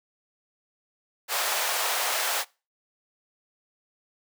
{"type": "high-pass noise", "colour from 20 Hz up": "pink", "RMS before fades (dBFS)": -27, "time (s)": [1.28, 2.45], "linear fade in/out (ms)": 50, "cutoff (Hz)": 600, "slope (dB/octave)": 24, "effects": ["noise-tail reverb RT60 0.3 s tail -23 dB re dry"]}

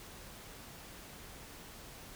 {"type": "silence", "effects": ["pink hiss -51 dBFS RMS until 2.15 s"]}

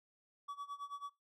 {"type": "tone with tremolo", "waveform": "triangle", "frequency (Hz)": 1140, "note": "C#6", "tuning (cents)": 48, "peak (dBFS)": -38, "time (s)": [0.48, 1.1], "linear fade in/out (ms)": 10, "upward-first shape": "sine", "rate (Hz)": 9.2, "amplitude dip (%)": 90, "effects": ["noise-tail reverb RT60 0.2 s tail -21 dB re dry"]}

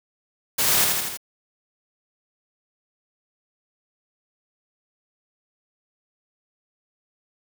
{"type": "noise with echo", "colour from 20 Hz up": "white", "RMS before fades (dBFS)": -21, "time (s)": [0.58, 0.85], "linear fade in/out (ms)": 10, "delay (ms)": 81, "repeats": 4, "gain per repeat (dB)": -3, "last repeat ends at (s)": 1.174, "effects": []}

